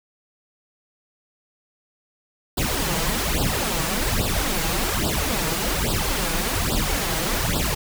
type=noise with flanger; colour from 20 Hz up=pink; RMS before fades=-23 dBFS; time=2.57-7.75 s; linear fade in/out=10 ms; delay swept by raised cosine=0.23 to 6.23 ms; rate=1.2 Hz; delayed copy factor=+0.95; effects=none